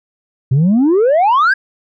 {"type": "exponential sweep", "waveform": "sine", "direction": "up", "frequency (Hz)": [123.47, 1661.2], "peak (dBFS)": -6, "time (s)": [0.51, 1.54], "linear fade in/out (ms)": 10, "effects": ["tanh soft clip ceiling -7 dBFS"]}